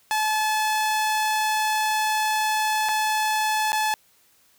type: tone with dropouts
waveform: sawtooth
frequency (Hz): 862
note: A5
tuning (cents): -36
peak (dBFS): -17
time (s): 0.11-3.94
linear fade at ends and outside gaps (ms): 0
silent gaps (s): 2.887-2.891 / 3.72-3.73
effects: white hiss -60 dBFS RMS until 4.58 s